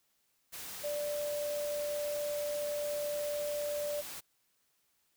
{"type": "tone in noise", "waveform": "sine", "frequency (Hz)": 587.3, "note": "D5", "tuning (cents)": 0, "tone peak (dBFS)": -33, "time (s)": [0.83, 4.02], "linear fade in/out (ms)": 20, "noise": "white", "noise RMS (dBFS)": -44, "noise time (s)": [0.52, 4.21], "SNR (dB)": 8, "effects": ["white hiss -75 dBFS RMS until 5.16 s"]}